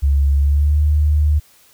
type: tone with pitch glide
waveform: sine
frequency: 70 to 75.02 Hz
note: C#2 to D2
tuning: +18 to +37 cents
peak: -11 dBFS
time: 0.02-1.4 s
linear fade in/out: 20 ms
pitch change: +119 cents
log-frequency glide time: 0.36-0.81 s
effects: white hiss -51 dBFS RMS until 1.73 s